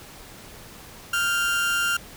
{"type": "tone pair together", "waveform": "30% pulse", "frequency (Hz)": [1396.9, 1568], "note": ["F6", "G6"], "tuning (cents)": [0, 0], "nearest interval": "major second", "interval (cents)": 200, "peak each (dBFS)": [-19, -29], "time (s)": [1.13, 1.97], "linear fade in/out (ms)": 5, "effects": ["pink hiss -44 dBFS RMS until 2.16 s"]}